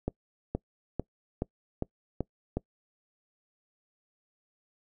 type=accelerating click train; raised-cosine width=2 ms; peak=-16 dBFS; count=7; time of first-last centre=0.08-2.57 s; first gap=470 ms; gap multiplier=0.95; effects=noise-tail reverb RT60 0.1 s tail -24 dB re dry